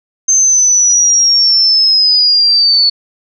sine linear sweep, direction down, 6300 to 4429 Hz, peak -6 dBFS, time 0.28-2.9 s, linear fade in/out 10 ms, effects none

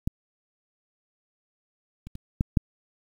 clicks, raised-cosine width 5 ms, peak -13 / -27 / -25 / -10 / -6 dBFS, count 5, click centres 0.075 / 2.07 / 2.154 / 2.409 / 2.572 s, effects 8-bit

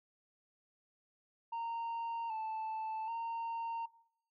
sine tone with pitch steps, 924 / 879 / 920 Hz, A#5 / A5 / A#5, -16 / -2 / -23 cents, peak -34 dBFS, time 1.52-3.86 s, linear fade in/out 10 ms, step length 780 ms, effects noise-tail reverb RT60 0.7 s tail -22 dB re dry + tanh soft clip ceiling -36 dBFS

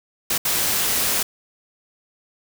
white noise bursts at uneven times, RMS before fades -21 dBFS, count 2, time 0.3-0.38 / 0.45-1.23 s, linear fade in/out 5 ms, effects none

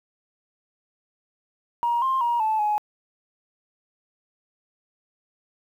sine tone with pitch steps, 947 / 1056 / 948 / 872 / 841 Hz, A#5 / C6 / A#5 / A5 / G#5, +27 / +16 / +29 / -16 / +22 cents, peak -19 dBFS, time 1.83-2.78 s, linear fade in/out 0 ms, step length 190 ms, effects tanh soft clip ceiling -15 dBFS + 9-bit

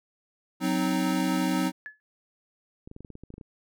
square chord, C diminished, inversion second, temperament equal with one note detuned, 185 / 259.8 / 311.1 Hz, Gb3 / C4 / Eb4, 0 / -12 / 0 cents, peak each -29 dBFS, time 0.6-1.72 s, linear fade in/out 50 ms
sine tone with exponential decay, 1714 Hz, A6, 46 cents flat, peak -33 dBFS, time 1.86-2 s, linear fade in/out 0 ms, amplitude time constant 29 ms
clicks, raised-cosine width 3 ms, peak -30 dBFS, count 12, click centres 2.875 / 2.914 / 2.964 / 3.006 / 3.048 / 3.103 / 3.154 / 3.236 / 3.304 / 3.34 / 3.381 / 3.412 s
effects none

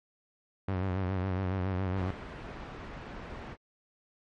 sawtooth tone with vibrato, 93.7 Hz, F#2, 22 cents sharp, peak -25 dBFS, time 0.68-2.11 s, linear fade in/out 5 ms, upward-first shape sine, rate 7.2 Hz, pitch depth 68 cents each way
pink noise, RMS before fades -41 dBFS, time 1.94-3.57 s, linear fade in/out 50 ms
effects low-pass 2000 Hz 12 dB/octave + MP3 48 kbps

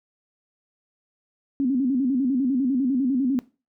sine tone with vibrato, 261.6 Hz, C4, in tune, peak -19 dBFS, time 1.6-3.39 s, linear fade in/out 0 ms, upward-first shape square, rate 10 Hz, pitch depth 100 cents each way, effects noise-tail reverb RT60 0.3 s tail -18 dB re dry

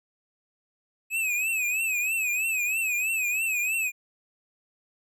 square tone with vibrato, 2552 Hz, D#7, 43 cents sharp, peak -25 dBFS, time 1.1-3.92 s, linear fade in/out 50 ms, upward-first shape triangle, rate 3.1 Hz, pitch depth 120 cents each way, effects none

